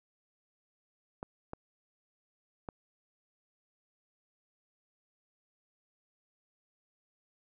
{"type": "clicks", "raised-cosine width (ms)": 1, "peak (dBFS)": -25, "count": 3, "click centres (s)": [1.229, 1.534, 2.688], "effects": []}